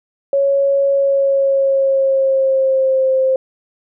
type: tone with pitch glide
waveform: sine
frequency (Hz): 554.4 to 525.7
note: C#5 to C5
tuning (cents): 0 to +8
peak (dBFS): -11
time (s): 0.33-3.36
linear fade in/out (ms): 2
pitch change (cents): -92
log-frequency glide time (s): 0.92-3.11
effects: none